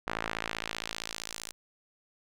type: tone with band-pass filter sweep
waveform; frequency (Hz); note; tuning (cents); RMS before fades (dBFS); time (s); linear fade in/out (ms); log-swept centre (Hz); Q
sawtooth; 55.3; A1; +9; -38; 0.07-1.52; 0; 1400 to 8000; 0.94
effects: none